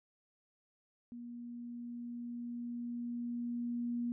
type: tone with level ramp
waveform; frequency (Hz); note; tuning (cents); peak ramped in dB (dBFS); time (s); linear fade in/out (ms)
sine; 239; A#3; +43; -44 to -33; 1.12-4.12; 0
effects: none